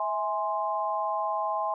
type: chord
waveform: sine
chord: E augmented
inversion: none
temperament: equal with one note detuned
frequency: 649.4 / 830.6 / 1046.5 Hz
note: E5 / G#5 / B#5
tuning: -26 / 0 / 0 cents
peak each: -32 / -30 / -30 dBFS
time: 0-1.74 s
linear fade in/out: 2 ms
effects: none